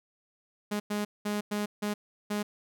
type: tone bursts at uneven times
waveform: sawtooth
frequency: 207.7 Hz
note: G#3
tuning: in tune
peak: -25 dBFS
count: 6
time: 0.71-0.8 / 0.9-1.05 / 1.25-1.41 / 1.51-1.66 / 1.82-1.94 / 2.3-2.43 s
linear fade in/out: 10 ms
effects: none